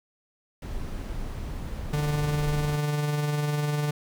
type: noise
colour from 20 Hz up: brown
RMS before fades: -33 dBFS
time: 0.62-2.77 s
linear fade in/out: 2 ms
type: tone with tremolo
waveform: 45% pulse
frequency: 147.9 Hz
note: D3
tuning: 13 cents sharp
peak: -23 dBFS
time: 1.93-3.91 s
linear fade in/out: 5 ms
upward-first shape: sine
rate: 20 Hz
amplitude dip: 35%
effects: none